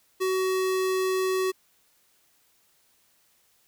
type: tone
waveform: square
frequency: 375.5 Hz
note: F#4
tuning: 26 cents sharp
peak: -24 dBFS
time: 0.2-1.52 s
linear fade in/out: 20 ms
effects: white hiss -65 dBFS RMS until 3.67 s